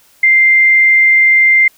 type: tone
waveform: sine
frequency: 2093 Hz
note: C7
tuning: in tune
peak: -5 dBFS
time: 0.23-1.68 s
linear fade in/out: 5 ms
effects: white hiss -49 dBFS RMS until 1.77 s